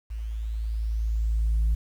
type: tone with level ramp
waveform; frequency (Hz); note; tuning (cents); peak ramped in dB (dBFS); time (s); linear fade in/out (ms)
sine; 55; A1; 0; -30 to -17; 0.1-1.75; 10
effects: tanh soft clip ceiling -18 dBFS + 9-bit